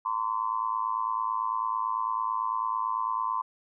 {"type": "tone with amplitude modulation", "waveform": "sine", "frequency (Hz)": 1029, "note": "C6", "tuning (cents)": -29, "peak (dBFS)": -22, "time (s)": [0.05, 3.42], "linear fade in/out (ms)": 10, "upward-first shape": "sine", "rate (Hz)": 109, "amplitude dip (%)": 100, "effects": []}